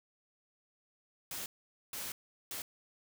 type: noise bursts at uneven times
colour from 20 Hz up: white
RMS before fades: -41 dBFS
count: 3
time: 1.31-1.46 / 1.93-2.12 / 2.51-2.62 s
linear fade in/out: 2 ms
effects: none